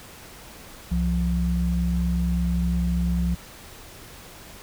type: tone pair together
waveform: sine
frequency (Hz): 65.2 / 174.06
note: C2 / F3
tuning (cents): -5 / -6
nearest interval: octave + perfect fourth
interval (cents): 1699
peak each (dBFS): -23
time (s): 0.91-3.35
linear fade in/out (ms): 10
effects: pink hiss -44 dBFS RMS until 4.62 s